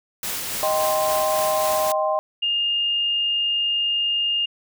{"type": "noise with tremolo", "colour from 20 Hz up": "white", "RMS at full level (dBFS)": -27, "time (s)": [0.23, 1.92], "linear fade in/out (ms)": 2, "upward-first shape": "sine", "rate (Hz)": 3.6, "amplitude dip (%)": 25}
{"type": "chord", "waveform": "sine", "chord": "C minor", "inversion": "first", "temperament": "equal", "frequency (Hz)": [622.3, 784, 1046.5], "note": ["Eb5", "G5", "C6"], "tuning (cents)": [0, 0, 0], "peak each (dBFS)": [-21, -25, -25], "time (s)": [0.63, 2.19], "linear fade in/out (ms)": 0}
{"type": "tone", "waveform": "sine", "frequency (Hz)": 2825, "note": "F7", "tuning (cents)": 19, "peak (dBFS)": -19, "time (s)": [2.42, 4.46], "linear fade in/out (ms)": 10}
{"effects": []}